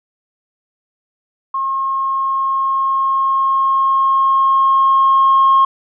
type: tone with level ramp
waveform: sine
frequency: 1077 Hz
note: C6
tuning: 50 cents sharp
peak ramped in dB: -16 to -6 dBFS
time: 1.54-5.65 s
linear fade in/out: 5 ms
effects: tanh soft clip ceiling -4 dBFS